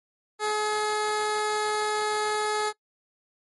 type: tone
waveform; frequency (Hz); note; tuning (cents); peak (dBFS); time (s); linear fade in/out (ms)
15% pulse; 424.4; G#4; +38; -18; 0.39-2.73; 50
effects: noise-tail reverb RT60 0.1 s tail -22 dB re dry + MP3 48 kbps